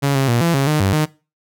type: tone with pitch steps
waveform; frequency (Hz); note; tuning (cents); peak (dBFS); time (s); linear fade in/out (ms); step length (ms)
sawtooth; 140.2 / 135.4 / 118.6 / 168.9 / 137.2 / 152.3 / 97.1 / 153.5; C#3 / C#3 / A#2 / E3 / C#3 / D#3 / G2 / D#3; +20 / -40 / +30 / +42 / -17 / -37 / -16 / -23; -10; 0.02-1.06; 20; 130
effects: noise-tail reverb RT60 0.3 s tail -20 dB re dry